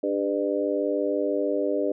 harmonic tone with a mistuned harmonic, 100.2 Hz, G2, 38 cents sharp, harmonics 3 / 4 / 5 / 6, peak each -28 / -28 / -28 / -28 dBFS, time 0.03-1.92 s, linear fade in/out 5 ms, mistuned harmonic 3, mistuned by -35 cents, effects none

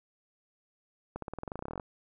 accelerating click train, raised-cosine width 1 ms, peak -23 dBFS, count 18, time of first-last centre 1.16-1.798 s, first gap 63 ms, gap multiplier 0.93, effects none

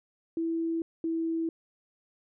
sine tone pair in turn, 329.6 / 327.7 Hz, E4 / E4, 0 / -10 cents, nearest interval unison, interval 10 cents, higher first, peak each -27 dBFS, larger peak neither, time 0.37-0.82 / 1.04-1.49 s, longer neither, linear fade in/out 2 ms, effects none

